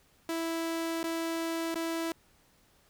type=tone with dropouts; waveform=sawtooth; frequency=329.6 Hz; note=E4; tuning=in tune; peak=-27 dBFS; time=0.29-2.12 s; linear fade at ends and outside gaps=2 ms; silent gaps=1.031-1.04 / 1.744-1.756 s; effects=pink hiss -65 dBFS RMS until 2.89 s